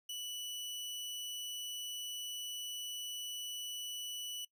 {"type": "tone", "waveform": "sawtooth", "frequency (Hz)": 2960, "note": "F#7", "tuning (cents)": 0, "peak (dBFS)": -37, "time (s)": [0.09, 4.45], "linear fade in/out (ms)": 5, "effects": ["noise-tail reverb RT60 0.1 s tail -21 dB re dry"]}